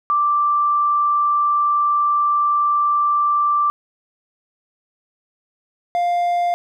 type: tone pair in turn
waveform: sine / triangle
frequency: 1174.7 / 700.5 Hz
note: D6 / F5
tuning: 0 / +5 cents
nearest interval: major sixth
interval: 895 cents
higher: first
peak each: -14 dBFS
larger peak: neither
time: 0.1-3.7 / 5.95-6.54 s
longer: first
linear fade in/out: 0 ms
effects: none